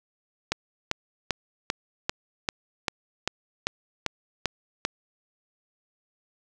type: click train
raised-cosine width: 0.2 ms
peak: -7 dBFS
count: 12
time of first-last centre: 0.52-4.851 s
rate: 2.54 Hz
effects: none